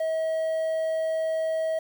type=tone with quantisation; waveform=triangle; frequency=641 Hz; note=E5; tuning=49 cents flat; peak=-22 dBFS; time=0-1.79 s; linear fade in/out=5 ms; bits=8; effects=none